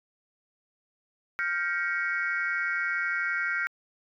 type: chord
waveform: sine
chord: G half-diminished seventh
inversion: third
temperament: equal with one note detuned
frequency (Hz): 1396.9 / 1568 / 1903.8 / 2217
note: F6 / G6 / Bb6 / Db7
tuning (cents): 0 / 0 / +36 / 0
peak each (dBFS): -30 / -31 / -32 / -33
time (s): 1.39-3.67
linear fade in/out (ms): 0
effects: tanh soft clip ceiling -17 dBFS